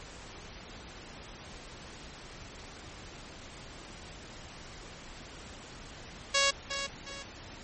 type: tone with echo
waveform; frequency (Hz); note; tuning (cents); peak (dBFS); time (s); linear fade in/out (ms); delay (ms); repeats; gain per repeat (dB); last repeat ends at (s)
5% pulse; 555; C#5; +2; -12; 6.34-6.51; 10; 360; 2; -9; 7.23
effects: pink hiss -47 dBFS RMS until 7.63 s + MP3 32 kbps